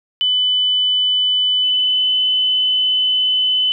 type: tone with pitch glide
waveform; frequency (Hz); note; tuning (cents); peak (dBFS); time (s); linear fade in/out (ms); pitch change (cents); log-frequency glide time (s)
sine; 3000 to 3019; F#7 to F#7; +23 to +34; -13; 0.21-3.72; 0; +11; 1.59-2.11
effects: none